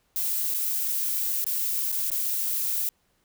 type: noise with dropouts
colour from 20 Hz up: violet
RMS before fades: -27 dBFS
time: 0.16-2.89 s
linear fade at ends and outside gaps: 1 ms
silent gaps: 0.541-0.545 / 1.443-1.465 / 1.918-1.924 / 2.102-2.116 s
effects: pink hiss -69 dBFS RMS until 3.24 s